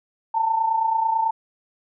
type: tone pair together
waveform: sine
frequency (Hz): 870.9 / 900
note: A5 / A5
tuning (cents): -18 / +39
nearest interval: minor second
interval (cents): 57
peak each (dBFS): -26 / -19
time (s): 0.34-1.31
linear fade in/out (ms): 10
effects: none